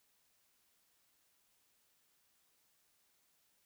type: silence
effects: white hiss -75 dBFS RMS until 3.65 s